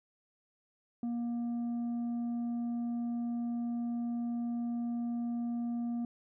sine tone with tanh clipping, 236.9 Hz, A#3, 28 cents sharp, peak -33 dBFS, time 1.03-6.05 s, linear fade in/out 2 ms, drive 4 dB, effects none

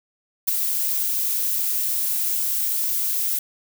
violet noise with ADSR envelope, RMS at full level -18 dBFS, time 0.47-3.39 s, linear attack 14 ms, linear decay 14 ms, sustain -5 dB, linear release 4 ms, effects none

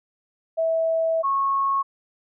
sine tone pair in turn, 652 / 1096.5 Hz, E5 / C#6, -19 / -19 cents, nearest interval major sixth, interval 900 cents, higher second, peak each -19 dBFS, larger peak neither, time 0.57-1.23 / 1.23-1.83 s, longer first, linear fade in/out 20 ms, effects none

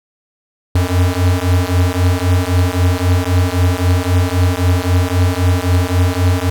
square beating tone pair, 88.2 / 92 Hz, F2 / F#2, +18 / -9 cents, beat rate 3.8 Hz, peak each -15 dBFS, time 0.75-6.5 s, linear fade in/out 5 ms, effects none

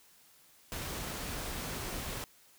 pink noise, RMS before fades -39 dBFS, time 0.72-2.24 s, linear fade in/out 0 ms, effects white hiss -62 dBFS RMS until 2.58 s

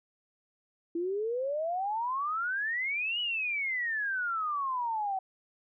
sine exponential two-way sweep, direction up then down, 330 to 2960 to 749 Hz, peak -29 dBFS, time 0.95-5.19 s, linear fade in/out 5 ms, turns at 3.2 s, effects none

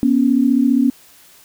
sine tone pair together, 242.2 / 277.2 Hz, B3 / C#4, -34 / 0 cents, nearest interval major second, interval 234 cents, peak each -14 dBFS, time 0.03-0.9 s, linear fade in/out 0 ms, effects white hiss -47 dBFS RMS until 1.44 s

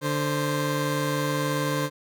20% pulse tone pair together, 146.83 / 523.2 Hz, D3 / C5, 0 / 0 cents, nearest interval octave + minor seventh, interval 2200 cents, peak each -21 / -23 dBFS, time 0.01-1.9 s, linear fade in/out 50 ms, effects none

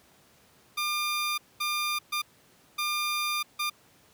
15% pulse tone bursts at uneven times, 1200 Hz, D6, 37 cents sharp, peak -21 dBFS, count 5, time 0.77-1.38 / 1.6-1.99 / 2.12-2.22 / 2.78-3.43 / 3.59-3.7 s, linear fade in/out 10 ms, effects pink hiss -60 dBFS RMS until 4.13 s + high-pass 100 Hz 12 dB/octave

